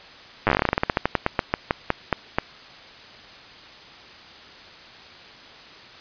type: slowing click train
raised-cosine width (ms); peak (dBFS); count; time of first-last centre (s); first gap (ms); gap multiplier
0.5; -3; 26; 0.47-2.385; 9; 1.15
effects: white hiss -44 dBFS RMS until 6 s + resampled to 11025 Hz